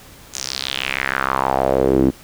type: tone with band-pass filter sweep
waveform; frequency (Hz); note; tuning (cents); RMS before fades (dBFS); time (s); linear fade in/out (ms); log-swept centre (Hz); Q
sawtooth; 66.4; C2; +26; -19; 0.33-2.11; 20; 6900 to 280; 3.4
effects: pink hiss -43 dBFS RMS until 2.23 s